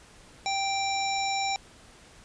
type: harmonic tone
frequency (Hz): 784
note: G5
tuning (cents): 0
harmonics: 1 / 3 / 5 / 7 / 9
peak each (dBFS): -28 / -33 / -35 / -36 / -38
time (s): 0.46-1.56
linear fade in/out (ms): 0
effects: pink hiss -53 dBFS RMS until 2.24 s + resampled to 22050 Hz